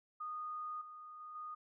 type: tone with level steps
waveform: sine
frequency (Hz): 1233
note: D#6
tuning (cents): -16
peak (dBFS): -40 / -49 / -47 / -43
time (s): 0.2-1.55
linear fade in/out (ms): 10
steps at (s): 0.81 / 1.2 / 1.35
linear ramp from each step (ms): 5
effects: none